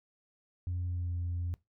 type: tone with pitch glide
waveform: sine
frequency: 88.9 to 87.12 Hz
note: F2 to F2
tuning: +31 to -4 cents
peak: -30 dBFS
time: 0.67-1.54 s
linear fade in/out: 0 ms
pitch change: -35 cents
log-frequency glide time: 0.87-1.12 s
effects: noise-tail reverb RT60 0.2 s tail -22 dB re dry + tanh soft clip ceiling -29 dBFS